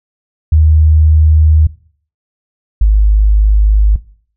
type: tone pair in turn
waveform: sine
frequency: 77.78 / 51.91 Hz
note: D#2 / G#1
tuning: 0 / 0 cents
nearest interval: perfect fifth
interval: 700 cents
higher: first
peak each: -4 dBFS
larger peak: neither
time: 0.52-1.67 / 2.81-3.96 s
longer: neither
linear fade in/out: 5 ms
effects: noise-tail reverb RT60 0.5 s tail -19 dB re dry